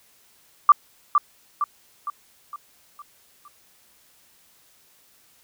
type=tone with echo; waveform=sine; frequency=1174.7 Hz; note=D6; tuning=in tune; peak=-7 dBFS; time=0.69-0.72 s; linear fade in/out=2 ms; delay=460 ms; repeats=6; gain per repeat=-6 dB; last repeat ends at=3.48 s; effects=white hiss -58 dBFS RMS until 5.43 s